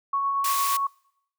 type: tone with tremolo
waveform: sine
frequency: 1108.7 Hz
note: C#6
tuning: in tune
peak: -21 dBFS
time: 0.13-0.87 s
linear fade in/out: 5 ms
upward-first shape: sine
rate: 8.7 Hz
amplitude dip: 25%
type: high-pass noise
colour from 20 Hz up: white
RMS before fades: -29 dBFS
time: 0.44-0.77 s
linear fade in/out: 5 ms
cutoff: 1500 Hz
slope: 12 dB/octave
effects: noise-tail reverb RT60 0.8 s tail -26 dB re dry